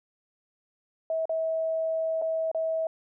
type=tone with dropouts; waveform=sine; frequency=646 Hz; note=E5; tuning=35 cents flat; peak=-25 dBFS; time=1.1-2.87 s; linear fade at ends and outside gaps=2 ms; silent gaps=1.255-1.294 / 2.216-2.221 / 2.515-2.547 s; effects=none